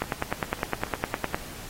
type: two click trains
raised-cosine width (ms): 0.5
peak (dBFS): -23 / -10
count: 5 / 14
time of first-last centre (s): 0.04-1.145 / 0.02-1.345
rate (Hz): 3.62 / 9.81
effects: pink hiss -42 dBFS RMS until 1.69 s + AAC 48 kbps